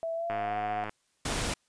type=tone with pitch glide; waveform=sine; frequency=659.3 to 727.3 Hz; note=E5 to F#5; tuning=0 to -30 cents; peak=-30 dBFS; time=0.03-0.84 s; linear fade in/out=0 ms; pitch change=+170 cents; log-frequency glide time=0.14-0.56 s
type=click train; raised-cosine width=0.5 ms; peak=-21 dBFS; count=64; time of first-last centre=0.3-0.894 s; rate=106 Hz
type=noise; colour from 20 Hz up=pink; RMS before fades=-31 dBFS; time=1.25-1.54 s; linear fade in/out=5 ms
effects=white hiss -72 dBFS RMS until 1.68 s + resampled to 22050 Hz